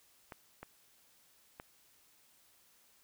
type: clicks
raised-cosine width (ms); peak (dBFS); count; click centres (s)
0.5; -30; 3; 0.322 / 0.63 / 1.599
effects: white hiss -67 dBFS RMS until 3.03 s